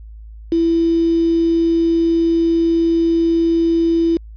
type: tone with quantisation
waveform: sine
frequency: 332.7 Hz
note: E4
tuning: 16 cents sharp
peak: -12 dBFS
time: 0.52-4.17 s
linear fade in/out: 2 ms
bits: 5
effects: added 54 Hz sine -33 dBFS peak until 4.36 s + resampled to 11025 Hz

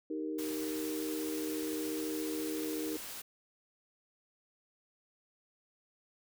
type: chord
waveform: sine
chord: Eb major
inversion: none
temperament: equal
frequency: 311.1 / 392 / 466.2 Hz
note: Eb4 / G4 / Bb4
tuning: 0 / 0 / 0 cents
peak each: -36 / -42 / -41 dBFS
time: 0.1-2.97 s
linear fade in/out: 5 ms
type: noise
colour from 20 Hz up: white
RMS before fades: -44 dBFS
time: 0.38-3.22 s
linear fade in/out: 10 ms
effects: none

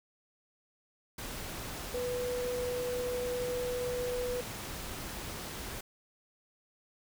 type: tone in noise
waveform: sine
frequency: 493.9 Hz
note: B4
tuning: in tune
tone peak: -32 dBFS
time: 1.94-4.41 s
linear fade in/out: 5 ms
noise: pink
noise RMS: -41 dBFS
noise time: 1.18-5.81 s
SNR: +6 dB
effects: none

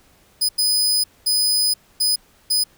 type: tone bursts at uneven times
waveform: sawtooth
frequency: 5000 Hz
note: D#8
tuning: 8 cents sharp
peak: -13 dBFS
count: 5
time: 0.41-0.49 / 0.58-1.04 / 1.26-1.74 / 2-2.16 / 2.5-2.64 s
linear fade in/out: 10 ms
effects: pink hiss -55 dBFS RMS until 2.77 s

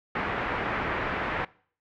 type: low-pass noise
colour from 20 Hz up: white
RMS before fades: -30 dBFS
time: 0.15-1.45 s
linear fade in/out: 5 ms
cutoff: 2000 Hz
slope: 24 dB/octave
effects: noise-tail reverb RT60 0.5 s tail -22 dB re dry

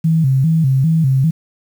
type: tone with vibrato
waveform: sine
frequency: 146.83 Hz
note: D3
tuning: in tune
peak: -10 dBFS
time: 0.04-1.31 s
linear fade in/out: 10 ms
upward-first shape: square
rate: 2.5 Hz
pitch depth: 170 cents each way
effects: 7-bit

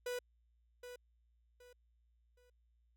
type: tone with echo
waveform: 45% pulse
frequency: 492.7 Hz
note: B4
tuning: 4 cents flat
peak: -38 dBFS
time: 0.06-0.19 s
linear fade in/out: 5 ms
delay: 770 ms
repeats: 3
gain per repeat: -10 dB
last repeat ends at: 2.5 s
effects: added 58 Hz sine -70 dBFS peak until 2.96 s

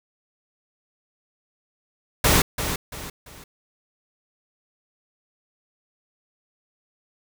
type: noise with echo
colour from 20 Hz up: pink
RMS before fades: -17 dBFS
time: 2.24-2.42 s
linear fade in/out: 5 ms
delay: 340 ms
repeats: 3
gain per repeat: -9 dB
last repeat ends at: 3.44 s
effects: none

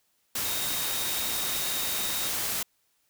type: tone in noise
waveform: sine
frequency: 3731 Hz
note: A#7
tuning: 1 cent sharp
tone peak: -36 dBFS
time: 0.45-2.29 s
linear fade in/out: 5 ms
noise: white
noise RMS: -30 dBFS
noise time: 0.35-2.63 s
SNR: -9 dB
effects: white hiss -71 dBFS RMS until 3.09 s

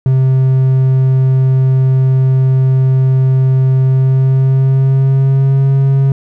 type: tone with pitch glide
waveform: triangle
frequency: 131.5 to 136.06 Hz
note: C3 to C#3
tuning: +9 to -32 cents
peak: -5 dBFS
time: 0.06-6.12 s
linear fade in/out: 2 ms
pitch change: +59 cents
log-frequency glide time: 3.83-5.7 s
effects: none

